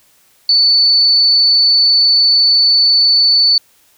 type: tone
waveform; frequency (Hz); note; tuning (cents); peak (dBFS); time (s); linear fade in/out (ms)
sine; 4487; C#8; +20; -7; 0.49-3.58; 2
effects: white hiss -52 dBFS RMS until 3.97 s